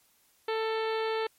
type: harmonic tone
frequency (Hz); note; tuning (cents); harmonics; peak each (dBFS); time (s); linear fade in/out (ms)
443.3; A4; +13; 1 / 2 / 3 / 4 / 5 / 6 / 7 / 8 / 9 / 10; -29 / -35 / -39 / -41 / -43 / -45 / -46 / -47 / -48 / -49; 0.48-1.27; 5
effects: white hiss -66 dBFS RMS until 1.38 s + MP3 64 kbps